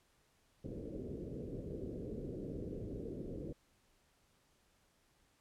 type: low-pass noise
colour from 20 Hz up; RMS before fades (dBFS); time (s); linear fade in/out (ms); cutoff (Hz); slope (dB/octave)
white; -44; 0.64-3.53; 10; 490; 48
effects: pink hiss -73 dBFS RMS until 5.4 s + low-pass 12000 Hz 12 dB/octave